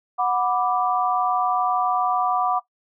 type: chord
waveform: sine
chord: B minor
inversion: second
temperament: equal with one note detuned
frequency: 734.9 / 987.8 / 1174.7 Hz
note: F#5 / B5 / D6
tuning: -12 / 0 / 0 cents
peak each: -21 / -27 / -23 dBFS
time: 0.18-2.6 s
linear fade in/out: 20 ms
effects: noise-tail reverb RT60 0.1 s tail -17 dB re dry